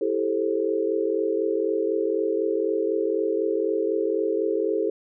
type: chord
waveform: sine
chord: A minor seventh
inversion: second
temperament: just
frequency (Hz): 330 / 396 / 440 / 528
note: E4 / G4 / A4 / C5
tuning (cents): +2 / +18 / 0 / +16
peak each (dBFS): -28 / -26 / -25 / -30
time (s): 0.01-4.9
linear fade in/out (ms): 5
effects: none

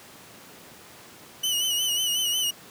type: tone with vibrato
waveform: sawtooth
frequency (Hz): 2960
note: F#7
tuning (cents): 0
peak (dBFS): -20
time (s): 1.43-2.51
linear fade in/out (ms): 10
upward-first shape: sine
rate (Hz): 5.5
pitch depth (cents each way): 60
effects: pink hiss -47 dBFS RMS until 2.7 s + high-pass 150 Hz 12 dB/octave

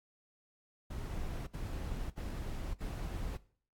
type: noise bursts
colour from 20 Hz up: brown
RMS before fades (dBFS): -39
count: 4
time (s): 0.9-3.372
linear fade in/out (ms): 10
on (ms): 570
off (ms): 64
effects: noise-tail reverb RT60 0.5 s tail -19 dB re dry + AAC 64 kbps

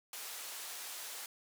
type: band-pass noise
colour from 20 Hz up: white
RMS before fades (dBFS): -45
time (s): 0.13-1.26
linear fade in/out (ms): 2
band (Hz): 550 to 14000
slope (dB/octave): 12
effects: none

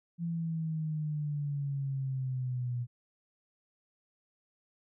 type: exponential sweep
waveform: sine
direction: down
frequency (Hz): 170.3 to 120.5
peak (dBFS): -31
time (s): 0.18-2.87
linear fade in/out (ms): 50
effects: none

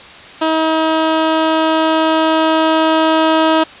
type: tone with level ramp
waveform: 15% pulse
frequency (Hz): 318.7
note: D#4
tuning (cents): +42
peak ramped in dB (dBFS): -6 to -3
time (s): 0.41-3.64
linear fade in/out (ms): 10
effects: white hiss -35 dBFS RMS until 3.8 s + resampled to 8000 Hz

